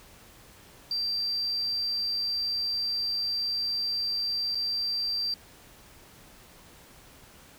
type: tone with dropouts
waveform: triangle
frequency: 4699 Hz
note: D8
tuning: in tune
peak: -24 dBFS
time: 0.91-5.34 s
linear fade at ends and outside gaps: 2 ms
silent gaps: 4.548-4.553 s
effects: tanh soft clip ceiling -24 dBFS + pink hiss -53 dBFS RMS until 7.58 s